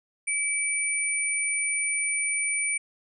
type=tone pair together; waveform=sine; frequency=2291 / 9164 Hz; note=D7 / D9; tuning=-44 / -44 cents; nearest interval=2 octaves; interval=2400 cents; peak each=-27 dBFS; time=0.27-2.78 s; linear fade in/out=10 ms; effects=none